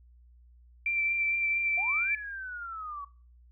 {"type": "tone with vibrato", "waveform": "sine", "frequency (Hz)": 2349, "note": "D7", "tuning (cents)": 0, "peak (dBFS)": -26, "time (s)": [0.86, 2.15], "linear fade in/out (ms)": 2, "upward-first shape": "sine", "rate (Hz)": 4.4, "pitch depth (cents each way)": 14}
{"type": "linear two-way sweep", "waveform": "sine", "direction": "up then down", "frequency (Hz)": [670, 1737, 1116], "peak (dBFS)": -36, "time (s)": [1.77, 3.05], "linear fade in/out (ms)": 10, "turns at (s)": 2.13}
{"effects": ["noise-tail reverb RT60 0.4 s tail -19 dB re dry", "added 60 Hz sine -54 dBFS peak until 3.51 s"]}